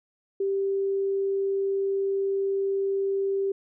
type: tone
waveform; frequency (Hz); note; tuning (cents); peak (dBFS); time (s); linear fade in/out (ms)
sine; 392; G4; 0; -23; 0.4-3.52; 5
effects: none